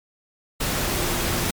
sine tone in noise, 349.2 Hz, F4, in tune, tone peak -33 dBFS, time 0.86-1.44 s, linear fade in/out 10 ms, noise pink, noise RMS -24 dBFS, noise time 0.6-1.51 s, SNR -12 dB, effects MP3 96 kbps

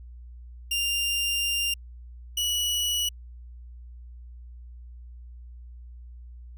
sawtooth tone pair in turn, 2794 / 2934 Hz, F7 / F#7, 0 / -15 cents, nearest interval minor second, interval 85 cents, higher second, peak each -21 dBFS, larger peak neither, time 0.71-1.74 / 2.37-3.09 s, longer first, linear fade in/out 5 ms, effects added 60 Hz sine -41 dBFS peak until 6.57 s

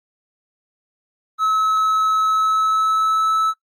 triangle tone with pitch glide, 1292 to 1306.3 Hz, E6 to E6, -35 to -16 cents, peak -13 dBFS, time 1.38-3.54 s, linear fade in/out 50 ms, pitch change +19 cents, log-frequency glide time 2.25-3.34 s, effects noise-tail reverb RT60 0.1 s tail -19 dB re dry + Opus 24 kbps

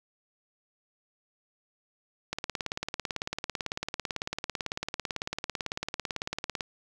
click train, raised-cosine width 0.2 ms, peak -14 dBFS, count 78, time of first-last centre 2.33-6.608 s, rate 18 Hz, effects none

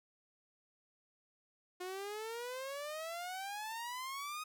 sawtooth exponential sweep, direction up, 358 to 1260 Hz, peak -37 dBFS, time 1.8-4.44 s, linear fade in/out 10 ms, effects none

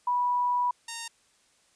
sine / 5% pulse tone pair in turn, 980 / 922.8 Hz, B5 / A#5, -14 / -18 cents, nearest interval minor second, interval 104 cents, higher first, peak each -23 dBFS, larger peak neither, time 0.07-0.71 / 0.88-1.08 s, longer first, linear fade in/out 5 ms, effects white hiss -65 dBFS RMS until 1.75 s + resampled to 22050 Hz

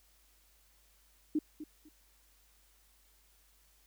sine tone with echo, 304.8 Hz, D#4, 36 cents flat, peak -27 dBFS, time 1.35-1.39 s, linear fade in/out 5 ms, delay 250 ms, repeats 2, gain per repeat -13 dB, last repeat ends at 1.89 s, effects added 50 Hz sine -68 dBFS peak until 3.86 s + white hiss -68 dBFS RMS until 3.86 s

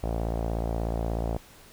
sawtooth tone with low-pass filter, 56.6 Hz, A1, 50 cents sharp, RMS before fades -29 dBFS, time 0.03-1.37 s, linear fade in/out 5 ms, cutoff 680 Hz, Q 2.7, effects pink hiss -52 dBFS RMS until 1.72 s

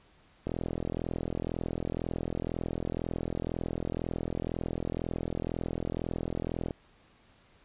click train, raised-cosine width 2 ms, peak -19 dBFS, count 263, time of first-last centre 0.47-6.708 s, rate 42 Hz, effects pink hiss -62 dBFS RMS until 7.64 s + resampled to 8000 Hz

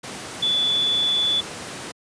sine tone in noise, 3458 Hz, A7, 31 cents flat, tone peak -18 dBFS, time 0.42-1.41 s, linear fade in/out 10 ms, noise pink, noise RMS -33 dBFS, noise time 0.03-1.92 s, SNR +12 dB, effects high-pass 150 Hz 12 dB/octave + resampled to 22050 Hz

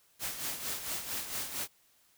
white noise with tremolo, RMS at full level -35 dBFS, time 0.19-1.68 s, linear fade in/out 50 ms, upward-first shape sine, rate 4.4 Hz, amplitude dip 60%, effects white hiss -67 dBFS RMS until 2.17 s

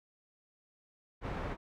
pink low-pass noise, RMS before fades -38 dBFS, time 1.21-1.57 s, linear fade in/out 50 ms, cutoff 1600 Hz, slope 12 dB/octave, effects none

